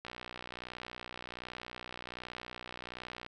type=click train; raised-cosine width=0.3 ms; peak=-26 dBFS; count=198; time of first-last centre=0.05-3.264 s; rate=61.3 Hz; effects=none